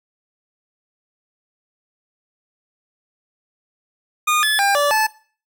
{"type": "tone with pitch steps", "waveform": "25% pulse", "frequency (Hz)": [1223, 1724, 799, 579, 870], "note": ["D#6", "A6", "G5", "D5", "A5"], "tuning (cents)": [-30, -36, 33, -25, -20], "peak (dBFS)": -11, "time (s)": [4.27, 5.07], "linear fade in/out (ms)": 10, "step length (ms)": 160, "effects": ["noise-tail reverb RT60 0.4 s tail -18 dB re dry"]}